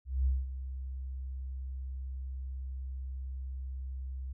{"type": "tone with ADSR envelope", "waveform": "sine", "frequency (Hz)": 65.41, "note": "C2", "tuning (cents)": 0, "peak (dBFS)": -24, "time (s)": [0.05, 4.33], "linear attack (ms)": 210, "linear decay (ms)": 200, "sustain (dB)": -12, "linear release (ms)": 8, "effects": []}